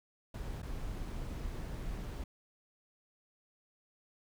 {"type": "noise with dropouts", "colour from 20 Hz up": "brown", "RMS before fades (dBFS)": -40, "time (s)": [0.34, 2.24], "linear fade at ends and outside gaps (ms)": 5, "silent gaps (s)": [0.62, 0.628], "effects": []}